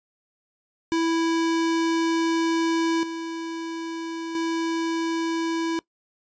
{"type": "tone with level steps", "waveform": "square", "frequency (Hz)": 329.6, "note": "E4", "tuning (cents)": 0, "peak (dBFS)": [-21, -30, -24], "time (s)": [0.92, 5.79], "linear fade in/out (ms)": 0, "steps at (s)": [3.03, 4.35], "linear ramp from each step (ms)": 2, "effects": ["noise-tail reverb RT60 0.1 s tail -21 dB re dry", "resampled to 16000 Hz"]}